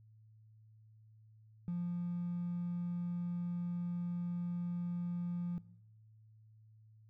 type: tone with hard clipping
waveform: triangle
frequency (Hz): 174.61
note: F3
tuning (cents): 0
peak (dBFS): -35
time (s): 1.68-5.58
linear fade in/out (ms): 0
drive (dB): 3
effects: noise-tail reverb RT60 0.8 s tail -19 dB re dry + added 109 Hz sine -59 dBFS peak until 7.09 s